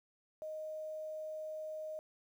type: tone with quantisation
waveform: sine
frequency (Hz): 622.3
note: D#5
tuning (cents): 0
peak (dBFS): -40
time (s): 0.42-1.99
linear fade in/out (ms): 0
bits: 11
effects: none